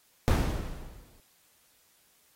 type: noise with exponential decay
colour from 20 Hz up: brown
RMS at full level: -20 dBFS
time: 0.28-1.2 s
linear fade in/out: 0 ms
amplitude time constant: 200 ms
effects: white hiss -65 dBFS RMS until 2.35 s + AAC 48 kbps